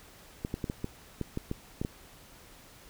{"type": "clicks", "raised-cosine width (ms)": 3, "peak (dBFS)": -19, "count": 10, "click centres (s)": [0.449, 0.541, 0.642, 0.699, 0.844, 1.213, 1.374, 1.514, 1.815, 1.849], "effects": ["pink hiss -54 dBFS RMS until 2.89 s"]}